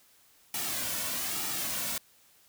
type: noise with flanger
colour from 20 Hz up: white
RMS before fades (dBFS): -33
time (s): 0.54-1.98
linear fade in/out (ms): 2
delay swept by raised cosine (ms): 1.9 to 2.46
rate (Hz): 1.1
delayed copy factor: -0.55
effects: white hiss -62 dBFS RMS until 2.48 s